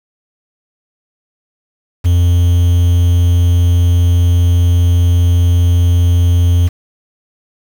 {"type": "tone with quantisation", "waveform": "triangle", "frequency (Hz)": 87.5, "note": "F2", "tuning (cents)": 4, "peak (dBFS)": -5, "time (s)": [2.04, 6.69], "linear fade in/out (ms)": 20, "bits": 5, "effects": []}